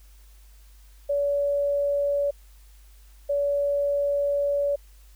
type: tone pair in turn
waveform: sine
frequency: 570 / 570 Hz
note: C#5 / C#5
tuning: +48 / +48 cents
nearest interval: unison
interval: 0 cents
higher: neither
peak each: -21 / -21 dBFS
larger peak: neither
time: 1.09-2.31 / 3.29-4.76 s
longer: second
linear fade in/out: 10 ms
effects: added 50 Hz sine -48 dBFS peak until 5.15 s + white hiss -60 dBFS RMS until 5.15 s